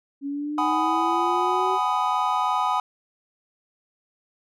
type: linear sweep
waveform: sine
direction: up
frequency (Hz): 277.2 to 381.5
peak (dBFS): -26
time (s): 0.21-1.79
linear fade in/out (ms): 50
type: chord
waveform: triangle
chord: G# minor seventh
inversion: third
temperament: just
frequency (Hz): 747.5 / 830.6 / 996.7 / 1245.9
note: F#5 / G#5 / B5 / D#6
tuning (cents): +17 / 0 / +16 / +2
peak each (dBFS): -26 / -25 / -23 / -24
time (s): 0.58-2.8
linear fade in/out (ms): 2
effects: none